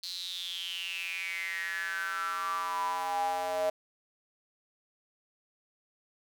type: tone with high-pass filter sweep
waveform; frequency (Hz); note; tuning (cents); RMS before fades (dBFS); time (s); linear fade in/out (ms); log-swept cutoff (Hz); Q
square; 90.1; F#2; -45; -34; 0.03-3.7; 5; 4300 to 630; 9.3
effects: none